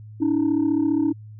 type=tone pair together; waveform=sine; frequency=285.1 / 320 Hz; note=C#4 / D#4; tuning=+49 / +49 cents; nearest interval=major second; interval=200 cents; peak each=-19 dBFS; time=0.2-1.13 s; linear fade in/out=20 ms; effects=tanh soft clip ceiling -14 dBFS + added 107 Hz sine -38 dBFS peak until 1.39 s